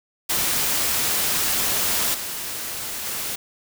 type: noise with level steps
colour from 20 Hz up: white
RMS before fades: -22 / -30 / -28 dBFS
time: 0.29-3.36 s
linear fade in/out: 10 ms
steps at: 2.14 / 3.05 s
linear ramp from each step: 5 ms
effects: none